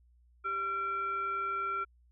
sine tone with frequency modulation, 1364 Hz, F6, 41 cents flat, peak -31 dBFS, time 0.44-1.85 s, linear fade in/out 20 ms, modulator 971 Hz, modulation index 0.45, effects added 60 Hz sine -61 dBFS peak until 2.11 s

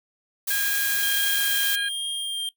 blue noise, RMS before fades -26 dBFS, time 0.47-1.76 s, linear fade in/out 10 ms
harmonic tone, 814 Hz, G#5, 35 cents flat, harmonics 2 / 3 / 4 / 5, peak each -26 / -37 / -35 / -39 dBFS, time 0.5-1.89 s, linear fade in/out 10 ms
square tone with vibrato, 3204 Hz, G7, 37 cents sharp, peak -26 dBFS, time 1.03-2.49 s, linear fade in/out 2 ms, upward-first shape triangle, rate 1.2 Hz, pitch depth 13 cents each way
effects noise-tail reverb RT60 0.1 s tail -18 dB re dry

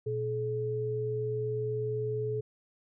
sine tone pair together, 120 / 427.9 Hz, B2 / A4, -49 / -48 cents, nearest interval octave + minor seventh, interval 2201 cents, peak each -34 / -31 dBFS, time 0.06-2.41 s, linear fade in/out 10 ms, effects none

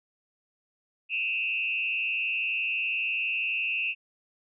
sine tone with frequency modulation, 2637 Hz, E7, in tune, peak -26 dBFS, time 1.09-3.95 s, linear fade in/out 50 ms, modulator 112 Hz, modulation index 1.3, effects none

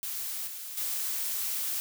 blue noise with level steps, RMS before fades -35 / -40 / -32 dBFS, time 0.03-1.8 s, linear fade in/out 0 ms, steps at 0.47 / 0.77 s, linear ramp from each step 5 ms, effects none

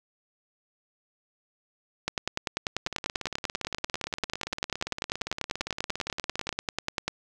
two click trains, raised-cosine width 0.2 ms, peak -16 / -10 dBFS, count 65 / 52, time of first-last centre 2.87-6.527 / 2.08-7.08 s, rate 17.5 / 10.2 Hz, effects none

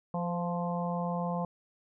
harmonic tone with a mistuned harmonic, 174.61 Hz, F3, in tune, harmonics 1 / 3 / 4 / 5 / 6, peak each -32 / -37 / -38 / -39 / -40 dBFS, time 0.14-1.45 s, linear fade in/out 2 ms, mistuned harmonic 3, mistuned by -22 cents, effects none

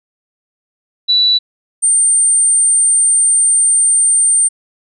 sine tone pair in turn, 3951 / 8870 Hz, B7 / C#9, 0 / 0 cents, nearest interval octave + major second, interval 1400 cents, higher second, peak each -8 dBFS, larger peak neither, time 1.08-1.39 / 1.82-4.49 s, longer second, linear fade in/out 20 ms, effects none

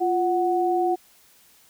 sine tone pair together, 349.2 / 740 Hz, F4 / F#5, 0 / 0 cents, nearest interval octave + minor second, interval 1300 cents, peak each -22 dBFS, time 0-0.96 s, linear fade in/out 20 ms, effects white hiss -56 dBFS RMS until 1.69 s

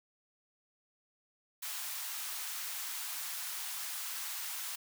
white high-pass noise, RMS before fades -40 dBFS, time 1.62-4.76 s, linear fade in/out 10 ms, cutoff 830 Hz, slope 24 dB/octave, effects none

